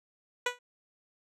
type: tone with exponential decay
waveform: 10% pulse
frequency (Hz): 490.9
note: B4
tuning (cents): -10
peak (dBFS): -16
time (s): 0.46-0.59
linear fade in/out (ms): 5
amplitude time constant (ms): 27
effects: low-pass 7000 Hz 12 dB/octave